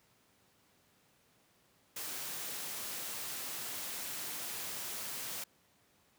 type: noise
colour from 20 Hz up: white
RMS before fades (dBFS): -41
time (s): 1.96-5.44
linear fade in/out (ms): 5
effects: pink hiss -69 dBFS RMS until 6.18 s + high-pass 100 Hz 12 dB/octave